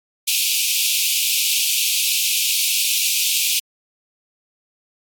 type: high-pass noise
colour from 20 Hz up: pink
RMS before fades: -19 dBFS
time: 0.27-3.6 s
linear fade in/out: 10 ms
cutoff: 2400 Hz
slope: 96 dB/octave
effects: AAC 64 kbps